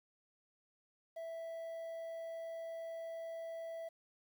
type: tone with quantisation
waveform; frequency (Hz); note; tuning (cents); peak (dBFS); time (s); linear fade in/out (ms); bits
triangle; 659.3; E5; 0; -40; 1.16-3.89; 10; 11
effects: none